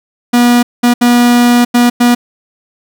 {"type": "tone bursts at uneven times", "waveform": "45% pulse", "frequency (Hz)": 241.7, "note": "B3", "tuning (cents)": -37, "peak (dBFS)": -5, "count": 5, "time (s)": [[0.33, 0.63], [0.83, 0.94], [1.01, 1.65], [1.74, 1.9], [2, 2.15]], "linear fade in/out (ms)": 10, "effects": []}